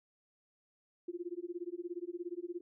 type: tone with tremolo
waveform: sine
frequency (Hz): 349.5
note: F4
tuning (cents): +1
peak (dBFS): -35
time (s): 1.08-2.61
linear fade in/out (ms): 5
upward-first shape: sine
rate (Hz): 17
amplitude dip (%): 100
effects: none